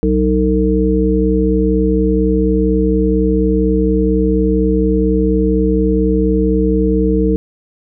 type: harmonic tone with a mistuned harmonic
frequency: 62.1 Hz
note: B1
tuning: 10 cents sharp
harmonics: 1 / 3 / 5 / 7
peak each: -16 / -16 / -16 / -16 dBFS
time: 0.03-7.36 s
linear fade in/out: 0 ms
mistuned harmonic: 7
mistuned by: +70 cents
effects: none